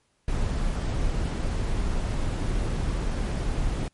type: noise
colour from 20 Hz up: brown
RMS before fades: -26 dBFS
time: 0.28-3.88 s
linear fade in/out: 2 ms
effects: pink hiss -69 dBFS RMS until 3.93 s + MP3 48 kbps